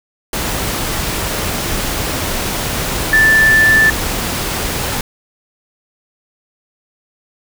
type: tone in noise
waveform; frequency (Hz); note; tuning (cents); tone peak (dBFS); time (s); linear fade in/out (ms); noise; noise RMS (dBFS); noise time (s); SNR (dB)
sine; 1760; A6; 0; -7; 3.13-3.9; 2; pink; -19; 0.33-5.01; +9
effects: none